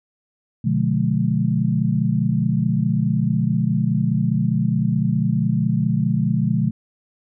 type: chord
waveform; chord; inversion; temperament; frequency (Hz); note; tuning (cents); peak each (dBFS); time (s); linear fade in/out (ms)
sine; B diminished seventh; none; just; 123.47 / 148.16 / 177.8 / 213.4; B2 / D3 / F3 / Ab3; 0 / +16 / +31 / +47; -22; 0.64-6.71; 10
effects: none